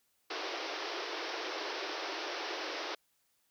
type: band-pass noise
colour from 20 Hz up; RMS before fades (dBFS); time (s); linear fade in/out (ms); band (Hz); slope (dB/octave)
pink; -39; 0.3-2.95; 5; 310 to 5700; 96
effects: white hiss -75 dBFS RMS until 3.5 s